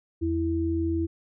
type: tone pair together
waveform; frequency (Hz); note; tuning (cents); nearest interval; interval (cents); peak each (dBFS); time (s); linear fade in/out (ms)
sine; 83.45 / 329.6; E2 / E4; +22 / 0; 2 octaves; 2378; -28 / -25; 0.21-1.07; 20
effects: none